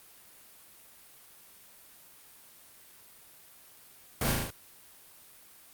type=noise with echo; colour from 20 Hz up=pink; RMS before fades=-30 dBFS; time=4.21-4.32 s; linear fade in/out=2 ms; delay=37 ms; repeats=5; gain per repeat=-2 dB; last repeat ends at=4.505 s; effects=white hiss -55 dBFS RMS until 5.73 s + Opus 32 kbps